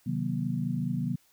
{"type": "chord", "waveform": "sine", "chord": "C half-diminished seventh", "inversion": "none", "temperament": "equal with one note detuned", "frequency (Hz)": [130.81, 155.56, 185, 238.8], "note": ["C3", "Eb3", "Gb3", "Bb3"], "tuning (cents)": [0, 0, 0, 42], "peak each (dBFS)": -33, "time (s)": [0.06, 1.16], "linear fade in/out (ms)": 10, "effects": ["white hiss -65 dBFS RMS until 1.32 s"]}